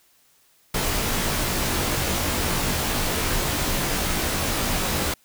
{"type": "noise with comb filter", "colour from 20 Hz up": "pink", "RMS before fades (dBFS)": -24, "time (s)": [0.74, 5.14], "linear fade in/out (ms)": 5, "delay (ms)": 19, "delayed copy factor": -0.8, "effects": ["white hiss -60 dBFS RMS until 5.24 s"]}